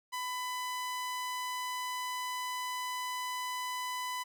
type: tone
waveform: sawtooth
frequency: 1000 Hz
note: B5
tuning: 21 cents sharp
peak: -31 dBFS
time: 0.12-4.24 s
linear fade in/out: 20 ms
effects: none